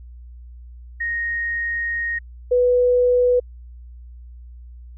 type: tone pair in turn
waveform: sine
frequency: 1864.7 / 493.9 Hz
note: A#6 / B4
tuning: 0 / 0 cents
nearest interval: octave + major seventh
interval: 2300 cents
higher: first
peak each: -21 / -13 dBFS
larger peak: second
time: 1-2.19 / 2.51-3.4 s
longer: first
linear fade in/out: 10 ms
effects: added 60 Hz sine -37 dBFS peak until 4.97 s